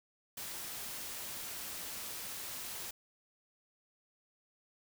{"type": "noise", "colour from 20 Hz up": "white", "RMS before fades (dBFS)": -43, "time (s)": [0.37, 2.91], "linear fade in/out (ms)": 5, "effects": []}